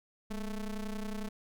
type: ring-modulated tone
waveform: square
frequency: 110 Hz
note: A2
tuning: in tune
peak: -33 dBFS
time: 0.3-1.29 s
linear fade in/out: 10 ms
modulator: 94.5 Hz
effects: none